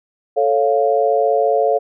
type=chord; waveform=sine; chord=A augmented; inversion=none; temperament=equal; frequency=440 / 554.4 / 698.5 Hz; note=A4 / C#5 / E#5; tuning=0 / 0 / 0 cents; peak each=-17 dBFS; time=0.36-1.79 s; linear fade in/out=20 ms; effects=none